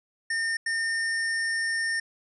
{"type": "tone bursts at uneven times", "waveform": "square", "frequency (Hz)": 1818, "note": "A#6", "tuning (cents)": -44, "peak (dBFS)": -26, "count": 2, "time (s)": [[0.3, 0.57], [0.66, 2]], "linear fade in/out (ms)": 5, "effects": ["resampled to 24000 Hz"]}